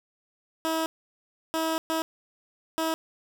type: tone bursts at uneven times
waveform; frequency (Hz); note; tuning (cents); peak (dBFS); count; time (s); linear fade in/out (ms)
15% pulse; 322.3; E4; -39; -19; 4; 0.65-0.86 / 1.54-1.78 / 1.9-2.02 / 2.78-2.94; 0
effects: none